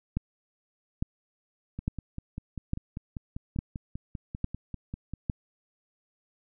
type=two click trains; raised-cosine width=5 ms; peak=-23 / -15 dBFS; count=18 / 7; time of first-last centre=1.79-5.136 / 0.17-5.298 s; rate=5.08 / 1.17 Hz; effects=none